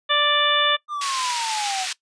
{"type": "harmonic tone", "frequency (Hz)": 587.3, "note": "D5", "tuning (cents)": 0, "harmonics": [1, 2, 3, 4, 5, 6], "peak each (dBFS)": [-26, -22, -24, -30, -25, -20], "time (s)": [0.09, 0.77], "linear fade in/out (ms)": 20}
{"type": "exponential sweep", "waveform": "triangle", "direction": "down", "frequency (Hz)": [1217, 734], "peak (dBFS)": -23, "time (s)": [0.88, 1.87], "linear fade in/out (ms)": 50}
{"type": "band-pass noise", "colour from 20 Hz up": "white", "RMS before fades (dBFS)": -28, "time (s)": [1.01, 1.93], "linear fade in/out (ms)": 5, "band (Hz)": [1700, 5500], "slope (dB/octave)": 12}
{"effects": ["noise-tail reverb RT60 0.1 s tail -20 dB re dry", "resampled to 22050 Hz"]}